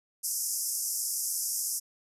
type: band-pass noise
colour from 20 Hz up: white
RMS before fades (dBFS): -32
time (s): 0.23-1.8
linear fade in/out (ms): 20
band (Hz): 5100 to 13000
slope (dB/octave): 96
effects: none